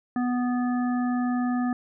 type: harmonic tone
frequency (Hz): 246.9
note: B3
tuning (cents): 0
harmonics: 1 / 3 / 5 / 7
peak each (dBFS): -23 / -33 / -37 / -40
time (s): 0.16-1.73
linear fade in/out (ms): 2
effects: none